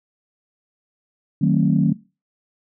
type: chord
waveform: sine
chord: D# diminished seventh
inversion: none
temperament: just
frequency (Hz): 155.56 / 186.68 / 224 / 268.8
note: D#3 / F#3 / A3 / C4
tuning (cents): 0 / +16 / +31 / +47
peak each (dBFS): -18 / -18 / -20 / -22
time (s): 1.41-1.93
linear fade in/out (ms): 10
effects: noise-tail reverb RT60 0.3 s tail -21 dB re dry + tanh soft clip ceiling -4 dBFS